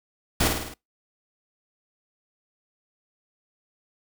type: noise with echo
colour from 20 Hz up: pink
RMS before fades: -21 dBFS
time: 0.4-0.48 s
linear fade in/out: 5 ms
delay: 52 ms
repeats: 5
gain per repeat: -4 dB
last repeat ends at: 0.74 s
effects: noise-tail reverb RT60 0.2 s tail -25 dB re dry